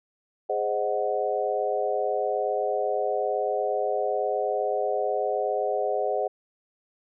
sine chord, Ab dominant seventh, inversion none, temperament equal, 415.3 / 523.3 / 622.3 / 740 Hz, Ab4 / C5 / Eb5 / Gb5, 0 / 0 / 0 / 0 cents, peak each -29 dBFS, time 0.49-6.28 s, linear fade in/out 10 ms, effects none

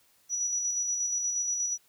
sine tone with tremolo, 5870 Hz, F#8, 15 cents flat, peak -26 dBFS, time 0.29-1.78 s, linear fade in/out 50 ms, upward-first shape square, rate 8.4 Hz, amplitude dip 30%, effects white hiss -65 dBFS RMS until 1.88 s

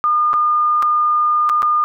sine tone with dropouts, 1214 Hz, D#6, 43 cents flat, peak -12 dBFS, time 0.04-1.84 s, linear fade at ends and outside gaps 0 ms, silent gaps 0.332-0.339 / 0.824-0.828 / 1.492-1.497 / 1.621-1.629 s, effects none

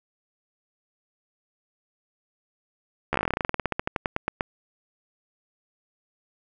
slowing click train, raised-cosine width 0.5 ms, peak -9 dBFS, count 26, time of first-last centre 3.13-4.409 s, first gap 13 ms, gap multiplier 1.1, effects none

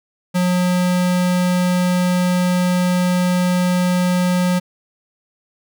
square tone, 180 Hz, F#3, 47 cents flat, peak -15 dBFS, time 0.34-4.6 s, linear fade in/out 20 ms, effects none

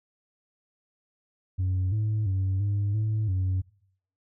sine tone with pitch steps, 92.9 / 107.5 / 95.4 / 101.5 / 108.2 / 93.4 Hz, F#2 / A2 / G2 / G#2 / A2 / F#2, +7 / -40 / -47 / -39 / -29 / +17 cents, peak -21 dBFS, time 1.58-3.62 s, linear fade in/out 20 ms, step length 340 ms, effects noise-tail reverb RT60 0.6 s tail -21 dB re dry + tanh soft clip ceiling -22 dBFS

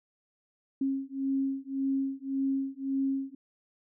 sine beating tone pair, 269.8 / 271.6 Hz, C#4 / C#4, -47 / -35 cents, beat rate 1.8 Hz, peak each -31 dBFS, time 0.81-3.35 s, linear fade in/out 5 ms, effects none

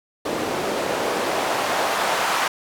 white noise with band-pass filter sweep, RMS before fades -23 dBFS, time 0.25-2.48 s, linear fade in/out 5 ms, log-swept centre 360 to 970 Hz, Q 1.2, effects none

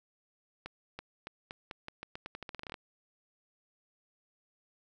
accelerating click train, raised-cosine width 0.3 ms, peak -25 dBFS, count 19, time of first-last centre 0.66-2.742 s, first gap 330 ms, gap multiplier 0.85, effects none

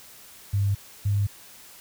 sine tone pair in turn, 100 / 101.34 Hz, G2 / G#2, +35 / -42 cents, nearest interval unison, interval 23 cents, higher second, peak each -20 dBFS, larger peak neither, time 0.53-0.75 / 1.05-1.27 s, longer neither, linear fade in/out 10 ms, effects white hiss -48 dBFS RMS until 1.8 s

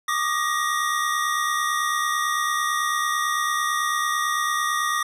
square tone cluster, 1151 / 1220 / 1888 Hz, D6 / D#6 / A#6, -35 / -34 / +22 cents, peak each -29 / -25 / -27 dBFS, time 0.08-5.03 s, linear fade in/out 5 ms, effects resampled to 32000 Hz

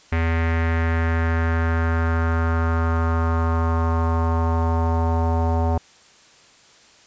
square tone with low-pass filter sweep, 82.41 Hz, E2, in tune, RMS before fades -20 dBFS, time 0.12-5.78 s, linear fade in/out 5 ms, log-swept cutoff 2100 to 810 Hz, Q 3.3, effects white hiss -51 dBFS RMS until 7.06 s + resampled to 16000 Hz

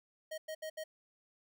square tone bursts at uneven times, 628 Hz, D#5, 16 cents sharp, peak -40 dBFS, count 4, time 0.31-0.38 / 0.48-0.55 / 0.62-0.7 / 0.77-0.84 s, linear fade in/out 10 ms, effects none

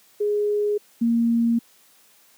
sine tone pair in turn, 415.3 / 232.6 Hz, G#4 / A#3, 0 / -4 cents, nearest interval minor seventh, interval 1004 cents, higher first, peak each -19 / -16 dBFS, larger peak second, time 0.2-0.78 / 1.01-1.59 s, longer neither, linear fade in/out 10 ms, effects white hiss -56 dBFS RMS until 2.37 s + high-pass 150 Hz 12 dB/octave

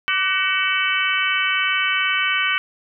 harmonic tone with a mistuned harmonic, 377 Hz, F#4, 32 cents sharp, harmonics 3 / 4 / 5 / 6 / 7 / 8, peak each -26 / -23 / -28 / -23 / -26 / -24 dBFS, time 0.08-2.58 s, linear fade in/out 0 ms, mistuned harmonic 3, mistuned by +59 cents, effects none

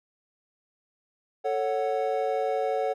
triangle chord, F# minor, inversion first, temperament equal with one note detuned, 442.8 / 554.4 / 740 Hz, A4 / C#5 / F#5, +11 / 0 / 0 cents, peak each -27 dBFS, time 1.44-2.94 s, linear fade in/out 20 ms, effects none

